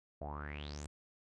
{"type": "tone with low-pass filter sweep", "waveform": "sawtooth", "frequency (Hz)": 73.42, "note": "D2", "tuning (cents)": 0, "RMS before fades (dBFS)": -44, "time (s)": [0.21, 0.87], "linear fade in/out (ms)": 5, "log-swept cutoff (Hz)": [610, 8700], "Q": 9.3, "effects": []}